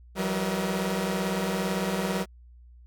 sawtooth tone cluster, 172.3 / 190.2 / 465.9 / 484.3 / 638 Hz, F3 / F#3 / A#4 / B4 / D#5, -23 / +48 / -1 / -34 / +43 cents, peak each -31 / -24 / -33 / -32 / -33 dBFS, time 0.15-2.26 s, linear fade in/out 50 ms, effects added 60 Hz sine -48 dBFS peak until 2.86 s

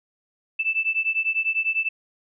sine beating tone pair, 2637 / 2647 Hz, E7 / E7, 0 / +7 cents, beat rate 10 Hz, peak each -24 dBFS, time 0.59-1.89 s, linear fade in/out 10 ms, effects none

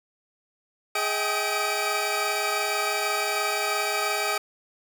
20% pulse tone cluster, 417.1 / 637 / 777 / 1248 / 2319 Hz, G#4 / D#5 / G5 / D#6 / D7, +7 / +41 / -16 / +5 / -22 cents, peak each -26 dBFS, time 0.95-4.38 s, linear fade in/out 5 ms, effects none

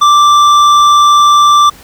triangle tone with hard clipping, 1174.7 Hz, D6, in tune, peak -5 dBFS, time 0.01-1.7 s, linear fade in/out 10 ms, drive 13 dB, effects pink hiss -37 dBFS RMS until 1.83 s

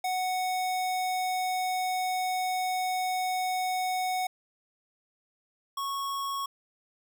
square tone pair in turn, 740 / 1103.6 Hz, F#5 / C#6, 0 / -8 cents, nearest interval perfect fifth, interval 692 cents, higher second, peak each -28 / -31 dBFS, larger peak first, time 0.04-4.27 / 5.77-6.46 s, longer first, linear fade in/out 5 ms, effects none

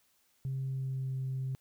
sine tone with pitch glide, 133.5 to 131.74 Hz, C3 to C3, +35 to +12 cents, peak -31 dBFS, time 0.45-1.55 s, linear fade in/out 0 ms, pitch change -23 cents, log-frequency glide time 0.59-1.15 s, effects tanh soft clip ceiling -29 dBFS + white hiss -71 dBFS RMS until 1.6 s

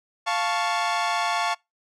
sawtooth chord, F augmented, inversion none, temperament equal, 698.5 / 880 / 1108.7 Hz, F5 / A5 / C#6, 0 / 0 / 0 cents, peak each -23 dBFS, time 0.26-1.55 s, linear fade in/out 20 ms, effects noise-tail reverb RT60 0.2 s tail -25 dB re dry + low-pass 6000 Hz 12 dB/octave

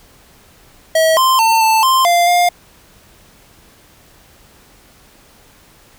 square tone with pitch steps, 643 / 1044 / 899 / 885 / 1048 / 695 / 706 Hz, E5 / C6 / A5 / A5 / C6 / F5 / F5, -43 / -4 / +37 / +10 / +2 / -9 / +19 cents, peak -10 dBFS, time 0.95-2.49 s, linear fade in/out 5 ms, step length 220 ms, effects pink hiss -47 dBFS RMS until 5.98 s

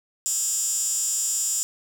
15% pulse tone with high-pass filter, 318.3 Hz, D#4, 39 cents sharp, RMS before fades -25 dBFS, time 0.26-1.63 s, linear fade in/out 0 ms, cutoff 7300 Hz, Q 5.6, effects 9-bit

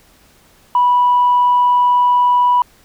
sine tone, 982 Hz, B5, 10 cents flat, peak -8 dBFS, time 0.75-2.62 s, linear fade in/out 2 ms, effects tanh soft clip ceiling -5 dBFS + pink hiss -50 dBFS RMS until 2.84 s

